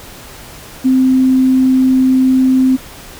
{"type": "tone", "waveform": "sine", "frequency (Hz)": 260, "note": "C4", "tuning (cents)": -11, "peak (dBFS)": -7, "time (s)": [0.84, 2.77], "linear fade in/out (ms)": 20, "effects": ["pink hiss -34 dBFS RMS until 3.19 s"]}